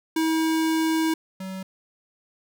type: tone pair in turn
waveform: square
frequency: 320.9 / 189.38 Hz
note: E4 / F#3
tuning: -46 / +41 cents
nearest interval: major sixth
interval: 913 cents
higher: first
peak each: -21 / -32 dBFS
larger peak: first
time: 0.16-1.14 / 1.4-1.63 s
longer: first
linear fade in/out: 5 ms
effects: none